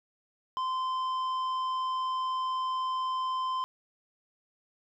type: tone with tanh clipping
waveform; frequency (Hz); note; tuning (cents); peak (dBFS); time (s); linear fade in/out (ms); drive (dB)
sine; 1034; C6; -21; -30; 0.57-3.64; 0; 8
effects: none